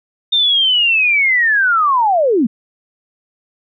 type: linear sweep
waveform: sine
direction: down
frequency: 3651 to 201.5 Hz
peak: -10 dBFS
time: 0.32-2.47 s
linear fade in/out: 10 ms
effects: none